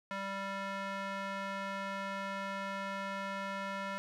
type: tone with band-pass filter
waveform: square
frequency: 196 Hz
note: G3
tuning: in tune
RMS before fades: -39 dBFS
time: 0.11-3.98 s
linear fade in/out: 0 ms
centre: 1400 Hz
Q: 1.1
effects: none